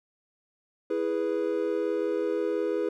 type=chord; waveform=triangle; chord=E major; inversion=none; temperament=equal; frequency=329.6 / 415.3 / 493.9 Hz; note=E4 / G#4 / B4; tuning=0 / 0 / 0 cents; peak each=-29 / -27 / -28 dBFS; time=0.9-2.89 s; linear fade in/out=5 ms; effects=none